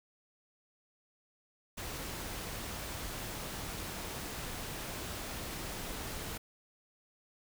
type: noise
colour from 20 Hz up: pink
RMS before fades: -41 dBFS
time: 1.77-6.38 s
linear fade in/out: 10 ms
effects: none

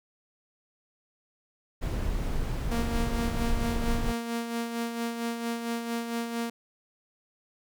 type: noise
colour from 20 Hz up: brown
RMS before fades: -29 dBFS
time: 1.81-4.13 s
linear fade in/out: 20 ms
type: tone with tremolo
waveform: sawtooth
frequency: 233.1 Hz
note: A#3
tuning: in tune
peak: -24 dBFS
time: 2.71-6.5 s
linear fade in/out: 5 ms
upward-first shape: sine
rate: 4.4 Hz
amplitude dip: 50%
effects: none

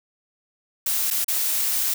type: noise with dropouts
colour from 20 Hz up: blue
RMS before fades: -23 dBFS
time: 0.86-1.94 s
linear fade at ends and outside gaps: 5 ms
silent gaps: 1.104-1.109 / 1.245-1.281 s
effects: none

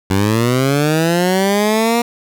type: linear sweep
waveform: 15% pulse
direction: up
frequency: 93 to 238.8 Hz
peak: -6 dBFS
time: 0.1-2.02 s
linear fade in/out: 5 ms
effects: none

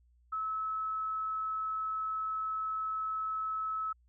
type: tone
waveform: sine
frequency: 1297 Hz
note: E6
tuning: 28 cents flat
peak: -32 dBFS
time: 0.32-3.93 s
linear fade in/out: 10 ms
effects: added 60 Hz sine -63 dBFS peak until 4.08 s

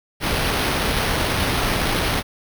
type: noise with sample-and-hold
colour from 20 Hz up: pink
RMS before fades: -21 dBFS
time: 0.2-2.23 s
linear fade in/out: 50 ms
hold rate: 7350 Hz
effects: none

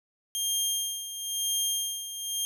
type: tone with tremolo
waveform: 15% pulse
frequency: 3200 Hz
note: G7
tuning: 35 cents sharp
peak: -18 dBFS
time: 0.35-2.45 s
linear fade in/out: 0 ms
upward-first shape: sine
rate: 1 Hz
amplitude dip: 70%
effects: none

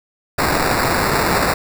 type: noise with sample-and-hold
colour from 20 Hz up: white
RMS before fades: -17 dBFS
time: 0.38-1.54 s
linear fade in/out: 5 ms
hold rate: 3150 Hz
effects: none

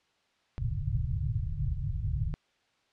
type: low-pass noise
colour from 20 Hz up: white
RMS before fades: -31 dBFS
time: 0.58-2.34 s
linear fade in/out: 0 ms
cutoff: 150 Hz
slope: 96 dB/octave
effects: white hiss -70 dBFS RMS until 2.92 s + low-pass 4000 Hz 12 dB/octave

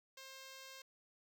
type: tone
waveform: 5% pulse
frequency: 531 Hz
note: C5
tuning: 25 cents sharp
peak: -40 dBFS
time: 0.17-0.82 s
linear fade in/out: 5 ms
effects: none

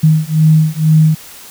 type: beating tone pair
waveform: sine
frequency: 155.56 / 157.66 Hz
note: D#3 / D#3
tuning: 0 / +23 cents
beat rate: 2.1 Hz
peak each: -10 dBFS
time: 0.03-1.15 s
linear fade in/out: 10 ms
effects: white hiss -35 dBFS RMS until 1.5 s

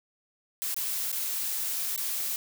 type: noise with dropouts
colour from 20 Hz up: blue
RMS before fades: -31 dBFS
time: 0.62-2.36 s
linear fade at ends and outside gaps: 0 ms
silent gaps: 0.744-0.765 / 1.117-1.127 / 1.962-1.977 s
effects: none

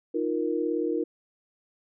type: chord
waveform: sine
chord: Eb suspended second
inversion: none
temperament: equal with one note detuned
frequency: 311.1 / 349.2 / 468.6 Hz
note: Eb4 / F4 / Bb4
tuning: 0 / 0 / +9 cents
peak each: -29 dBFS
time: 0.14-1.04 s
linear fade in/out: 10 ms
effects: none

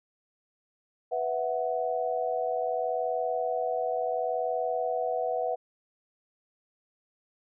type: chord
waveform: sine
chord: B suspended fourth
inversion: none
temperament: equal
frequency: 493.9 / 659.3 / 740 Hz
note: B4 / E5 / F#5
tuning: 0 / 0 / 0 cents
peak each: -31 dBFS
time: 1.11-5.56 s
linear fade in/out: 20 ms
effects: none

